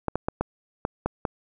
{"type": "clicks", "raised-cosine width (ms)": 1, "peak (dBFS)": -10, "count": 7, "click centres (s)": [0.083, 0.156, 0.285, 0.41, 0.851, 1.06, 1.252], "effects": []}